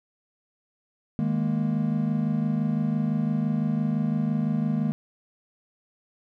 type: chord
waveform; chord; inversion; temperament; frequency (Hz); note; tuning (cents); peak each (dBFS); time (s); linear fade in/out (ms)
triangle; D# suspended fourth; none; just; 155.56 / 207.4 / 233.3; D#3 / G#3 / A#3; 0 / -2 / +2; -25; 1.19-4.92; 0
effects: none

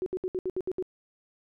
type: tone bursts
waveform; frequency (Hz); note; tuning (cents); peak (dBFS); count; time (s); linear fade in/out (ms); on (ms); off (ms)
sine; 370; F#4; 0; -27; 8; 0.02-0.825; 0; 42; 67
effects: none

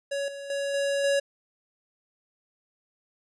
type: tone with level steps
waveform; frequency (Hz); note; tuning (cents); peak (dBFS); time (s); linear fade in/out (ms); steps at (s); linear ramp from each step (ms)
square; 560; C#5; +18; -28 / -37 / -28 / -25 / -22; 0.11-1.2; 10; 0.28 / 0.5 / 0.74 / 1.04; 2
effects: resampled to 24000 Hz

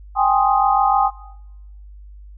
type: chord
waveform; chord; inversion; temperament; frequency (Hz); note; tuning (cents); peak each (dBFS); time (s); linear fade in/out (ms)
sine; Ab major seventh; third; equal with one note detuned; 784 / 830.6 / 1050.7 / 1244.5; G5 / Ab5 / C6 / Eb6; 0 / 0 / +7 / 0; -16 / -18 / -22 / -20; 0.15-1.11; 50
effects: noise-tail reverb RT60 0.9 s tail -20 dB re dry + added 50 Hz sine -37 dBFS peak until 2.37 s

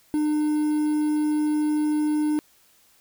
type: tone with quantisation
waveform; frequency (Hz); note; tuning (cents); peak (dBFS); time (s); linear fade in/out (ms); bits
triangle; 302.1; D4; +49; -18; 0.14-2.39; 0; 7
effects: white hiss -59 dBFS RMS until 3 s

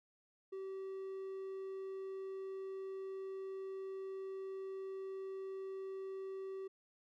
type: tone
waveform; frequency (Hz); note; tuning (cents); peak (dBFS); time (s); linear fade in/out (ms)
triangle; 384.5; G4; -33; -40; 0.52-6.68; 10
effects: none

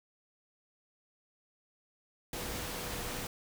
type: tone in noise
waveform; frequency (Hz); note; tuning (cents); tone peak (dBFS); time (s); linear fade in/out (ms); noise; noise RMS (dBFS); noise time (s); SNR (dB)
sine; 490; B4; -14; -48; 2.33-3.27; 2; pink; -39; 2.33-3.27; -12
effects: none

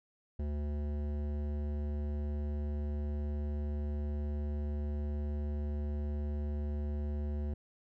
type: tone with hard clipping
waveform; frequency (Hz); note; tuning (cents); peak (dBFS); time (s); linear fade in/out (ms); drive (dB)
triangle; 73.42; D2; 0; -35; 0.39-7.54; 5; 18
effects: none

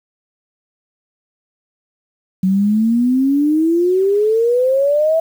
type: exponential sweep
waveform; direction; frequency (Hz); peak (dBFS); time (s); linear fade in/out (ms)
sine; up; 185 to 659; -11; 2.43-5.2; 5
effects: 7-bit

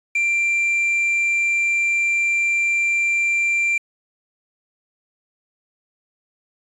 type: tone with quantisation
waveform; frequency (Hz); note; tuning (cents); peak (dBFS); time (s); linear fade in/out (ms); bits
triangle; 2364; D7; +11; -15; 0.15-3.78; 5; 7
effects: resampled to 24000 Hz

